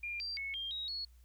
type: tone with pitch steps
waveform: sine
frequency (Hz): 2401 / 4709 / 2200 / 3200 / 3806 / 4358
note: D7 / D8 / C#7 / G7 / A#7 / C#8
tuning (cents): +38 / +4 / -14 / +35 / +35 / -30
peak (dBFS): -37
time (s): 0.03-1.05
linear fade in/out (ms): 5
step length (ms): 170
effects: added 60 Hz sine -57 dBFS peak until 1.24 s + white hiss -73 dBFS RMS until 1.24 s